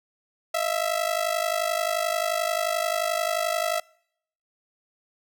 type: ring-modulated tone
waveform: sawtooth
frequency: 659.3 Hz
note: E5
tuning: in tune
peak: -17 dBFS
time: 0.54-3.8 s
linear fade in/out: 5 ms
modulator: 25.7 Hz
effects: noise-tail reverb RT60 0.7 s tail -26 dB re dry